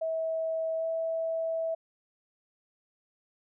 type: tone with pitch glide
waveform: sine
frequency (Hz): 647 to 653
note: E5 to E5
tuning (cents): -32 to -17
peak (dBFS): -28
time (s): 0.01-1.75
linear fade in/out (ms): 10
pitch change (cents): +15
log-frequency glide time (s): 0.77-0.85
effects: none